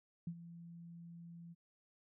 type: tone with ADSR envelope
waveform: sine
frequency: 169.6 Hz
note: E3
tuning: 50 cents sharp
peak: -37 dBFS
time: 0.27-1.55 s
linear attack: 3 ms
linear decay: 66 ms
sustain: -13 dB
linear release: 31 ms
effects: none